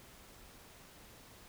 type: silence
effects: pink hiss -57 dBFS RMS until 1.48 s